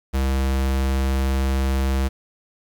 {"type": "tone", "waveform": "square", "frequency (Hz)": 66.7, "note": "C2", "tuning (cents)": 34, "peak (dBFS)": -19, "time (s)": [0.13, 2.09], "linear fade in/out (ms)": 20, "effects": ["8-bit"]}